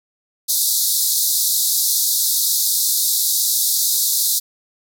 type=band-pass noise; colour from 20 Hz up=white; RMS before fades=-18 dBFS; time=0.48-4.4 s; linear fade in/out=20 ms; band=3700 to 16000 Hz; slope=96 dB/octave; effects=none